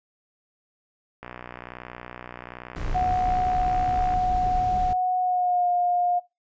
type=click train; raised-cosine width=0.5 ms; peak=-22 dBFS; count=179; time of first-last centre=1.23-4.138 s; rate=61.2 Hz
type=noise; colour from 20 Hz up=brown; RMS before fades=-30 dBFS; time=2.76-4.93 s; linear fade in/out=0 ms
type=tone with pitch glide; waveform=sine; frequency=734 to 710.6 Hz; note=F#5 to F5; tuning=-14 to +30 cents; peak=-20 dBFS; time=2.94-6.2 s; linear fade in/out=20 ms; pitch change=-56 cents; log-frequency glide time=5.19-5.68 s
effects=noise-tail reverb RT60 0.2 s tail -18 dB re dry + resampled to 16000 Hz